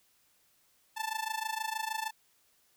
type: tone with amplitude modulation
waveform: sawtooth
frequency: 880 Hz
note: A5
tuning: in tune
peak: -26 dBFS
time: 0.96-2.11 s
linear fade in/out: 20 ms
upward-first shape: sine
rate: 26.4 Hz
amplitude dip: 85%
effects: white hiss -69 dBFS RMS until 2.76 s